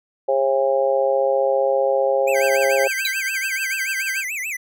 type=harmonic tone; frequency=135.1 Hz; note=C#3; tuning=44 cents flat; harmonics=3 / 4 / 5 / 6; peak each=-24 / -17 / -26 / -25 dBFS; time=0.28-2.88 s; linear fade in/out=10 ms
type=tone with vibrato; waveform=square; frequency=2300 Hz; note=D7; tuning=37 cents flat; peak=-25 dBFS; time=2.27-4.57 s; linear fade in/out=10 ms; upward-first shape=sine; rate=6.9 Hz; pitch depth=260 cents each way
type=tone with tremolo; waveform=45% pulse; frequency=1568 Hz; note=G6; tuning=in tune; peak=-22 dBFS; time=2.34-4.25 s; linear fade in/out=50 ms; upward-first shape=sine; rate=11 Hz; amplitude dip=50%
type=tone with exponential decay; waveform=square; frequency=3951 Hz; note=B7; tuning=in tune; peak=-17 dBFS; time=3.05-3.14 s; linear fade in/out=2 ms; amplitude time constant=19 ms
effects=none